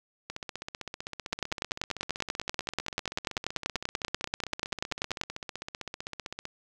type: two click trains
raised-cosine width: 0.2 ms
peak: -11 / -19 dBFS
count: 41 / 97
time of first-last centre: 1.33-5.213 / 0.3-6.454 s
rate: 10.3 / 15.6 Hz
effects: none